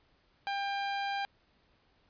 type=tone; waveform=sawtooth; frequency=797 Hz; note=G5; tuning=28 cents sharp; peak=-28 dBFS; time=0.47-1.25 s; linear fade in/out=0 ms; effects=pink hiss -69 dBFS RMS until 2.09 s + resampled to 11025 Hz